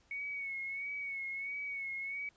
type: tone with vibrato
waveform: sine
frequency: 2217 Hz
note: C#7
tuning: in tune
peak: -37 dBFS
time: 0.11-2.29 s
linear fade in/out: 2 ms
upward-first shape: sine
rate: 1.5 Hz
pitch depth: 46 cents each way
effects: pink hiss -69 dBFS RMS until 2.36 s + resampled to 16000 Hz